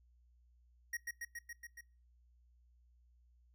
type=tone with echo; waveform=square; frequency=1887 Hz; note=A#6; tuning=21 cents sharp; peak=-38 dBFS; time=0.93-0.97 s; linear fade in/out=5 ms; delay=140 ms; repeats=6; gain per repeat=-2 dB; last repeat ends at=1.81 s; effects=noise-tail reverb RT60 0.4 s tail -24 dB re dry + added 60 Hz sine -65 dBFS peak until 3.54 s